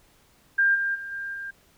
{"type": "tone with level steps", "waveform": "sine", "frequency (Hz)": 1597, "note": "G6", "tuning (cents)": 32, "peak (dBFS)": [-17, -23, -33, -30, -32], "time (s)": [0.58, 1.51], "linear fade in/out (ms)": 10, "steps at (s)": [0.74, 0.94, 1.11, 1.33], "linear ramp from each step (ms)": 20, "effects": ["pink hiss -60 dBFS RMS until 1.77 s"]}